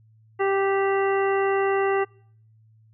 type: harmonic tone with a mistuned harmonic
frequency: 392 Hz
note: G4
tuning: in tune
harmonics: 1 / 2 / 3 / 4 / 5 / 7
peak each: -21 / -27 / -30 / -35 / -31 / -38 dBFS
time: 0.39-2.05 s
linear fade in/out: 20 ms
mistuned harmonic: 4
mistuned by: -16 cents
effects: noise-tail reverb RT60 0.6 s tail -26 dB re dry + added 110 Hz sine -53 dBFS peak until 2.93 s